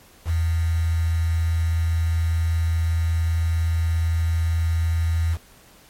sine tone with quantisation, 82.5 Hz, E2, 2 cents sharp, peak -18 dBFS, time 0.25-5.38 s, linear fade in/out 50 ms, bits 6, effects pink hiss -51 dBFS RMS until 5.89 s + MP3 64 kbps

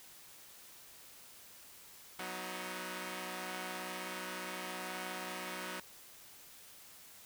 5% pulse chord, B major, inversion second, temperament equal with one note detuned, 185 / 246.9 / 314.7 Hz, F#3 / B3 / D#4, 0 / 0 / +20 cents, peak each -32 / -36 / -34 dBFS, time 2.19-5.8 s, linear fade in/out 2 ms, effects white hiss -56 dBFS RMS until 7.25 s

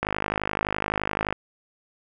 click train, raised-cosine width 0.5 ms, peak -9 dBFS, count 68, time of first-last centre 0.03-1.326 s, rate 51.7 Hz, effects none

